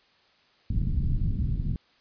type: low-pass noise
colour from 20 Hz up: pink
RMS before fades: -26 dBFS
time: 0.7-1.76 s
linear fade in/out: 2 ms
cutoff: 190 Hz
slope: 24 dB/octave
effects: white hiss -62 dBFS RMS until 2 s + resampled to 11025 Hz